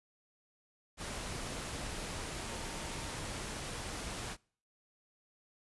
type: tone in noise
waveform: sine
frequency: 915 Hz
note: A#5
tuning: 32 cents flat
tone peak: -52 dBFS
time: 2.44-3.16 s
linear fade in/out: 50 ms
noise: pink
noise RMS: -41 dBFS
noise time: 0.97-4.37 s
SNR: -14 dB
effects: noise-tail reverb RT60 0.5 s tail -26 dB re dry + resampled to 24000 Hz